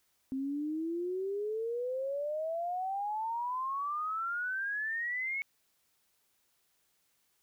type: exponential sweep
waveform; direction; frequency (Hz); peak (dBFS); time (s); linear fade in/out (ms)
sine; up; 261.6 to 2217; -32; 0.32-5.42; 0
effects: white hiss -74 dBFS RMS until 7.42 s